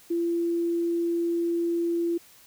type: tone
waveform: sine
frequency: 340 Hz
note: F4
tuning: 46 cents flat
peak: -23 dBFS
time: 0.1-2.18 s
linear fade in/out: 10 ms
effects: white hiss -54 dBFS RMS until 2.46 s